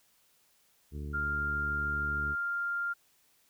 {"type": "harmonic tone", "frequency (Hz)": 73, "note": "D2", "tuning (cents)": -10, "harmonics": [1, 2, 3, 4, 5, 6], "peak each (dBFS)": [-37, -43, -47, -49, -51, -53], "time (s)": [0.91, 2.36], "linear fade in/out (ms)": 50}
{"type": "tone", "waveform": "sine", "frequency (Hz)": 1396.9, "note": "F6", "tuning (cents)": 0, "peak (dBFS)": -30, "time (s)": [1.13, 2.94], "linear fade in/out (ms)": 20}
{"effects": ["white hiss -68 dBFS RMS until 3.49 s"]}